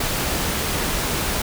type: noise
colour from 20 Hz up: pink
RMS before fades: -23 dBFS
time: 0-1.42 s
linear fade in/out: 5 ms
effects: none